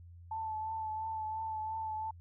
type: tone with vibrato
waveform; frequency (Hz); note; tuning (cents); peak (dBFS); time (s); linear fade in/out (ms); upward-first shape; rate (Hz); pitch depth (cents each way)
sine; 877; A5; -6; -35; 0.31-2.11; 5; triangle; 2.9; 28
effects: added 86 Hz sine -50 dBFS peak until 2.2 s